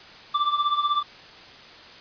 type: tone with tremolo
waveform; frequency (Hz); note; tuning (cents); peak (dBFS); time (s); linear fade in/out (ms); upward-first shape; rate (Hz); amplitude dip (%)
square; 1174.7; D6; 0; -18; 0.34-1.03; 10; triangle; 16; 80
effects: white hiss -45 dBFS RMS until 2 s + resampled to 11025 Hz